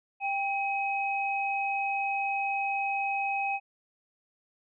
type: tone pair together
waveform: sine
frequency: 792 / 2536 Hz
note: G5 / D#7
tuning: +18 / +32 cents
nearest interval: octave + minor sixth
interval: 2014 cents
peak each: -29 / -31 dBFS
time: 0.2-3.6 s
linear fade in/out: 50 ms
effects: none